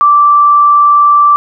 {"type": "tone", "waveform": "sine", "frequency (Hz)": 1169, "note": "D6", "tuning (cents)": -8, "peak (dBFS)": -3, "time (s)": [0.01, 1.36], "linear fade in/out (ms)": 0, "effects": []}